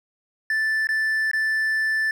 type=tone with dropouts; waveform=triangle; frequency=1760 Hz; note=A6; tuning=in tune; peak=-18 dBFS; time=0.5-2.11 s; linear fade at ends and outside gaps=2 ms; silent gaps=0.871-0.889 / 1.314-1.333 s; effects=none